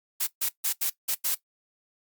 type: noise bursts at uneven times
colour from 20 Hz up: blue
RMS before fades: -26 dBFS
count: 6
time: 0.2-0.27 / 0.41-0.49 / 0.64-0.73 / 0.81-0.9 / 1.08-1.15 / 1.24-1.35 s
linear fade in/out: 10 ms
effects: noise-tail reverb RT60 0.1 s tail -17 dB re dry + Opus 48 kbps